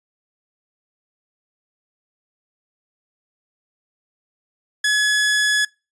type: tone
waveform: sawtooth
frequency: 1696 Hz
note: G#6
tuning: 36 cents sharp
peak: -12 dBFS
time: 4.84-5.65 s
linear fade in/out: 5 ms
effects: noise-tail reverb RT60 0.3 s tail -26 dB re dry + resampled to 22050 Hz